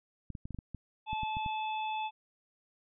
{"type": "clicks", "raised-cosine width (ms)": 5, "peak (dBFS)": -28, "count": 11, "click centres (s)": [0.303, 0.352, 0.455, 0.507, 0.546, 0.588, 0.747, 1.131, 1.233, 1.369, 1.462]}
{"type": "harmonic tone", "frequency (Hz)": 867, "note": "A5", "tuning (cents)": -26, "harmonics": [1, 3, 4], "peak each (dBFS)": [-33, -42, -46], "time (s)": [1.06, 2.11], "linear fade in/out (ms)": 50}
{"effects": []}